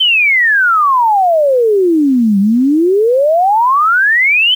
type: exponential two-way sweep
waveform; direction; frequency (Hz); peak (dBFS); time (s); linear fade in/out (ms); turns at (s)
sine; down then up; 3136 to 192.2 to 3136; -7; 0-4.55; 10; 2.39
effects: 7-bit